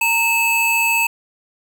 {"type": "tone pair together", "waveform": "square", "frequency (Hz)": [920, 2606], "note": ["A#5", "E7"], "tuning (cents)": [-23, -20], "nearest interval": "octave + tritone", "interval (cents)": 1803, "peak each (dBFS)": [-22, -16], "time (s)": [0.01, 1.07], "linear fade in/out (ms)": 5, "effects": []}